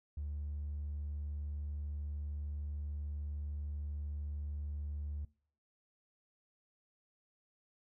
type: tone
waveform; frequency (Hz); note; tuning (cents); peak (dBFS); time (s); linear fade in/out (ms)
triangle; 73.42; D2; 0; -34; 0.17-5.25; 5
effects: noise-tail reverb RT60 0.5 s tail -25 dB re dry + tanh soft clip ceiling -34 dBFS